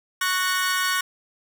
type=chord; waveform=sawtooth; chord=F# major; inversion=second; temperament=equal with one note detuned; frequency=1108.7 / 1480 / 1843.2 Hz; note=C#6 / F#6 / A#6; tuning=0 / 0 / -20 cents; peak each=-22 / -21 / -24 dBFS; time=0.21-1.01 s; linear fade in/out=5 ms; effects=none